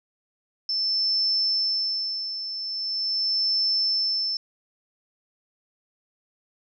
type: tone with tremolo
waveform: sine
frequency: 5300 Hz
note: E8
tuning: 9 cents sharp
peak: -20 dBFS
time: 0.69-4.37 s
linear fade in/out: 2 ms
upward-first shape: sine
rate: 0.42 Hz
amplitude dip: 65%
effects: none